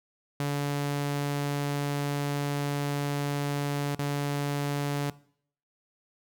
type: tone with dropouts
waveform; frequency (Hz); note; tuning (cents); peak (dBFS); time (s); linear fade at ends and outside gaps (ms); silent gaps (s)
sawtooth; 143.4; D3; -41; -23; 0.4-5.1; 2; 3.949-3.99
effects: noise-tail reverb RT60 0.6 s tail -20 dB re dry